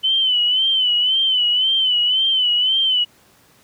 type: tone with vibrato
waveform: sine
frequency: 3031 Hz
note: F#7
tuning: 41 cents sharp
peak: -14 dBFS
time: 0.03-3.05 s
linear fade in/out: 20 ms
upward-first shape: sine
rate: 1.9 Hz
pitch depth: 75 cents each way
effects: pink hiss -53 dBFS RMS until 3.63 s + high-pass 100 Hz 12 dB/octave